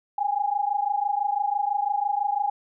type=tone pair together; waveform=sine; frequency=804.6 / 830.6 Hz; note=G5 / G#5; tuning=+45 / 0 cents; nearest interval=minor second; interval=55 cents; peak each=-25 dBFS; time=0.18-2.5 s; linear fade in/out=5 ms; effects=none